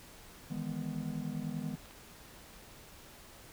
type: chord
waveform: triangle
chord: E major seventh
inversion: third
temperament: just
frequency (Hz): 154.51 / 164.81 / 206 / 247.2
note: D#3 / E3 / G#3 / B3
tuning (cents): -12 / 0 / -14 / +2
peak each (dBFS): -39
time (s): 0.5-1.76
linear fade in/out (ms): 10
type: clicks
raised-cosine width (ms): 0.3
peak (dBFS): -37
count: 2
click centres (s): 1.857 / 1.91
effects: pink hiss -54 dBFS RMS until 3.52 s